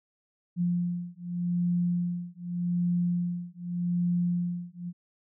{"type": "beating tone pair", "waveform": "sine", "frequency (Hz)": [174.9, 175.74], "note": ["F3", "F3"], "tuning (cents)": [3, 11], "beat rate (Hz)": 0.84, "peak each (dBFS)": -29, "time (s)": [0.56, 4.93], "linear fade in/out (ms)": 50, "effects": []}